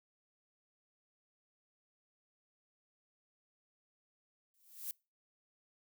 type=noise with exponential growth; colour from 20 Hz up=violet; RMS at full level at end=-38 dBFS; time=4.54-4.91 s; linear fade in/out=1 ms; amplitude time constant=79 ms; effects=noise-tail reverb RT60 0.3 s tail -26 dB re dry